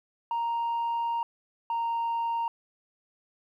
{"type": "tone pair in turn", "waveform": "sine", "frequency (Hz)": [932.3, 927.3], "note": ["A#5", "A#5"], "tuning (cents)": [0, -9], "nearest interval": "unison", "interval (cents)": 9, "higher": "first", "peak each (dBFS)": -24, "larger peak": "neither", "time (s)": [[0.31, 1.23], [1.7, 2.48]], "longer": "first", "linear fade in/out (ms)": 2, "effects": ["tanh soft clip ceiling -25 dBFS", "11-bit"]}